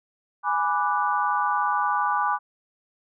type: chord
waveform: sine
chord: G# half-diminished seventh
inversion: none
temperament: equal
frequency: 830.6 / 987.8 / 1174.7 / 1480 Hz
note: G#5 / B5 / D6 / F#6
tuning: 0 / 0 / 0 / 0 cents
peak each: -26 / -26 / -25 / -30 dBFS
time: 0.43-2.39 s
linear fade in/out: 50 ms
effects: none